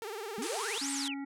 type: tone with vibrato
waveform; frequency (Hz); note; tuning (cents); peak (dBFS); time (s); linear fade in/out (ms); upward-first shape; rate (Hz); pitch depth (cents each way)
sawtooth; 425.6; G#4; +42; -34; 0.02-0.78; 0; sine; 19; 150
type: exponential two-way sweep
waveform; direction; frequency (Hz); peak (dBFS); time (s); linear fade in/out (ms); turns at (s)
sine; up then down; 197.1 to 8970 to 2265; -36; 0.38-1.14; 2; 0.91
type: band-pass noise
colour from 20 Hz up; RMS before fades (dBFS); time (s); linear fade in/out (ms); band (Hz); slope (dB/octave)
white; -40; 0.42-1.08; 2; 830 to 10000; 48
type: harmonic tone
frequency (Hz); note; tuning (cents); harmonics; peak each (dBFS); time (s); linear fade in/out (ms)
277.2; C#4; 0; 1 / 3 / 5 / 7 / 8; -36 / -48 / -54 / -52 / -58; 0.81-1.25; 10
effects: none